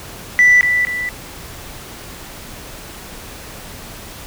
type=tone with echo; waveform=sine; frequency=1975.5 Hz; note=B6; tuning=in tune; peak=-5 dBFS; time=0.39-0.61 s; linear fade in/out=0 ms; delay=240 ms; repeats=2; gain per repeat=-7 dB; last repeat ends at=1.09 s; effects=tanh soft clip ceiling -4 dBFS + pink hiss -34 dBFS RMS until 4.26 s